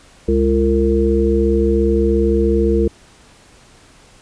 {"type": "harmonic tone with a mistuned harmonic", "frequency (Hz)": 68.6, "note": "C#2", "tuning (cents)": -17, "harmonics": [1, 3, 5, 7], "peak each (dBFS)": [-17, -19, -17, -17], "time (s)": [0.28, 2.88], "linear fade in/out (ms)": 5, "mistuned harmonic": 7, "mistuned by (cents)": -85, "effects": ["pink hiss -47 dBFS RMS until 4.21 s", "resampled to 22050 Hz"]}